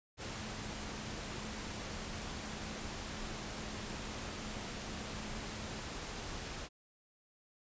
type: tone in noise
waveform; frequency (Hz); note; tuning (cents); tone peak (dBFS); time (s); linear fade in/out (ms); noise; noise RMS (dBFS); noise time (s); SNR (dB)
sine; 213.7; G#3; +50; -50; 0.33-5.81; 50; pink; -43; 0.17-6.69; -10
effects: resampled to 16000 Hz